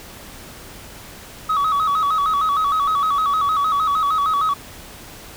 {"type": "tone with vibrato", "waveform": "sine", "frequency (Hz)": 1200, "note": "D6", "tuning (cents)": 37, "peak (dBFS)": -13, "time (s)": [1.49, 4.54], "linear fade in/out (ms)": 10, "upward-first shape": "square", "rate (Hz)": 6.5, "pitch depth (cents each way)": 98, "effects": ["tanh soft clip ceiling -15 dBFS", "pink hiss -39 dBFS RMS until 5.36 s"]}